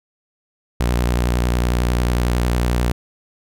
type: tone with vibrato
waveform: sawtooth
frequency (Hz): 60.3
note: B1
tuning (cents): -41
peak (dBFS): -12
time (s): 0.8-2.92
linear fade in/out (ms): 5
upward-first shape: sine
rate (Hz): 11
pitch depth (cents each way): 58
effects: none